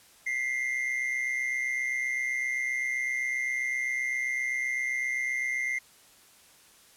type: tone pair together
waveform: triangle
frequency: 1980.3 / 2108 Hz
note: B6 / C7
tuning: +4 / +12 cents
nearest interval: minor second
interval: 108 cents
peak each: -32 / -27 dBFS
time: 0.26-5.79 s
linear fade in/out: 10 ms
effects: white hiss -57 dBFS RMS until 6.96 s + low-pass 12000 Hz 12 dB/octave